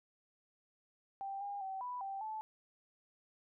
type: tone with pitch steps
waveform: sine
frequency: 785 / 807 / 768 / 989 / 782 / 870 Hz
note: G5 / G#5 / G5 / B5 / G5 / A5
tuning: +2 / -50 / -36 / +2 / -4 / -20 cents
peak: -39 dBFS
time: 1.21-2.41 s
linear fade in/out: 0 ms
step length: 200 ms
effects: none